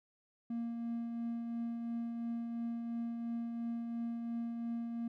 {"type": "tone with tremolo", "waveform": "triangle", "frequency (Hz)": 233.1, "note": "A#3", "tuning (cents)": 0, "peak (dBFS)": -32, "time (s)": [0.5, 5.08], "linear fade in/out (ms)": 5, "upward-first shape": "triangle", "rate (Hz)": 2.9, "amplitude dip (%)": 40, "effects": ["tanh soft clip ceiling -28 dBFS"]}